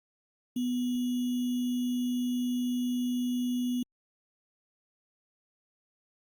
sine tone with sample-and-hold, 247 Hz, B3, in tune, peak -27 dBFS, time 0.56-3.83 s, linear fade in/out 5 ms, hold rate 3150 Hz, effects Opus 32 kbps

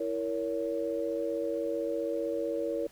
sine chord, A# diminished, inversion second, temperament equal with one note detuned, 329.6 / 466.2 / 561.8 Hz, E4 / A#4 / C#5, 0 / 0 / +23 cents, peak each -35 / -33 / -33 dBFS, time 0-2.87 s, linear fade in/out 5 ms, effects pink hiss -58 dBFS RMS until 2.91 s

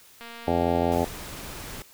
click train, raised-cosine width 0.3 ms, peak -26 dBFS, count 173, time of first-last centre 0.21-0.948 s, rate 233 Hz
harmonic tone, 85.6 Hz, F2, 34 cents flat, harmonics 1 / 2 / 3 / 4 / 5 / 6 / 7 / 8 / 9 / 10, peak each -31 / -32 / -28 / -31 / -29 / -31 / -29 / -32 / -30 / -32 dBFS, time 0.47-1.05 s, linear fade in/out 10 ms
pink noise, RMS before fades -38 dBFS, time 0.92-1.82 s, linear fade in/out 0 ms
effects white hiss -53 dBFS RMS until 1.93 s

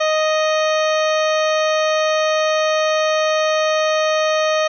harmonic tone, 622.3 Hz, D#5, in tune, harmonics 1 / 2 / 3 / 4 / 5 / 6 / 7 / 9 / 10, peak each -16 / -22 / -26 / -28 / -30 / -32 / -33 / -35 / -36 dBFS, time 0-4.68 s, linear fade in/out 10 ms, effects none

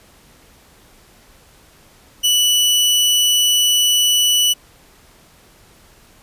sawtooth tone, 2960 Hz, F#7, in tune, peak -9 dBFS, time 2.23-4.54 s, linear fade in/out 20 ms, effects pink hiss -49 dBFS RMS until 6.22 s + resampled to 32000 Hz

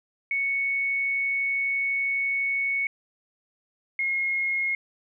sine tone pair in turn, 2217 / 2155 Hz, C#7 / C#7, 0 / -49 cents, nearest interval unison, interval 49 cents, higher first, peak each -23 dBFS, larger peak neither, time 0.31-2.87 / 3.99-4.75 s, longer first, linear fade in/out 2 ms, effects none

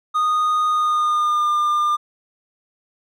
triangle tone with pitch glide, 1236 to 1201.5 Hz, D#6 to D6, -12 to +39 cents, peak -14 dBFS, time 0.14-1.97 s, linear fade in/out 20 ms, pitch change -49 cents, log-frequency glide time 0.69-1.52 s, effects none

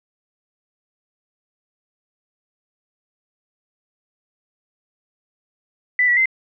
sine tone with pitch steps, 1988 / 1942 / 2071 Hz, B6 / B6 / C7, +11 / -30 / -18 cents, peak -13 dBFS, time 5.99-6.257 s, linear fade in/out 2 ms, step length 89 ms, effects none

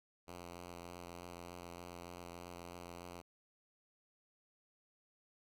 5% pulse tone with vibrato, 87.31 Hz, F2, in tune, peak -37 dBFS, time 0.27-3.22 s, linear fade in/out 20 ms, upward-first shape sine, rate 3.3 Hz, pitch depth 18 cents each way, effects none

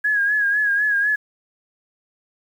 sine tone with vibrato, 1661.2 Hz, G#6, in tune, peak -16 dBFS, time 0.04-1.16 s, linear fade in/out 10 ms, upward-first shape sine, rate 4 Hz, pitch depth 55 cents each way, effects 8-bit

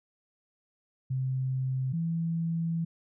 sine tone pair in turn, 130.81 / 165.83 Hz, C3 / E3, 0 / +11 cents, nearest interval major third, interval 411 cents, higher second, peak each -27 dBFS, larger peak neither, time 1.1-1.93 / 1.93-2.85 s, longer second, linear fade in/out 10 ms, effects none

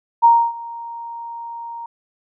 sine tone with ADSR envelope, 932.3 Hz, A#5, in tune, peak -6 dBFS, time 0.22-1.86 s, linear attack 25 ms, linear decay 280 ms, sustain -22 dB, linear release 3 ms, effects none

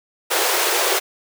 pink high-pass noise, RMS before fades -19 dBFS, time 0.3-1 s, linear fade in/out 20 ms, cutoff 350 Hz, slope 96 dB/octave, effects none

